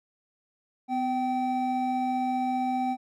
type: tone pair together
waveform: triangle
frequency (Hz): 252.6 / 773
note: B3 / G5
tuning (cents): +39 / -24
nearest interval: octave + perfect fifth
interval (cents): 1937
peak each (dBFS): -27 / -25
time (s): 0.88-2.97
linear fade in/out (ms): 50
effects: none